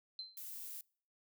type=tone with exponential decay; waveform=sine; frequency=4098 Hz; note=C8; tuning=37 cents flat; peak=-39 dBFS; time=0.19-0.44 s; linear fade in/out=1 ms; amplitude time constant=53 ms
type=noise; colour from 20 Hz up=violet; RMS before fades=-47 dBFS; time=0.37-0.81 s; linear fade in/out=2 ms
effects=noise-tail reverb RT60 0.5 s tail -26 dB re dry